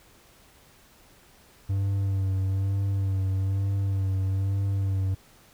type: tone with vibrato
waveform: triangle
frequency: 97 Hz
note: G2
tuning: 18 cents flat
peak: -21 dBFS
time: 1.69-5.15 s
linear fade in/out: 10 ms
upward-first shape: sine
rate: 1.1 Hz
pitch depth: 30 cents each way
effects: pink hiss -56 dBFS RMS until 5.53 s